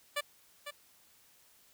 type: tone with echo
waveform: 10% pulse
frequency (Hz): 583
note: D5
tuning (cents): -13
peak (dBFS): -23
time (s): 0.16-0.21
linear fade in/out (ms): 10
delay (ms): 500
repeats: 1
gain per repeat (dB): -9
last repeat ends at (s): 0.71
effects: white hiss -64 dBFS RMS until 1.73 s